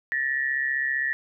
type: tone pair together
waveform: sine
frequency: 1764.6 / 1900 Hz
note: A6 / A#6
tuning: +5 / +33 cents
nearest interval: minor second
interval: 128 cents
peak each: -26 dBFS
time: 0.12-1.13 s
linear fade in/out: 0 ms
effects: none